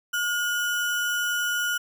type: tone with sample-and-hold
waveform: sine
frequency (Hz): 1434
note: F6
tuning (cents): +45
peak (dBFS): -23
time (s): 0.13-1.78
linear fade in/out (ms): 10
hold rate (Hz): 4410
effects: none